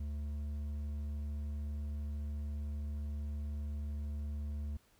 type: tone with hard clipping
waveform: triangle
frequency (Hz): 73.42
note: D2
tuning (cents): 0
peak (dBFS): -38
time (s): 0-4.77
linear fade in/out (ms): 5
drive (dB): 9
effects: pink hiss -69 dBFS RMS until 4.99 s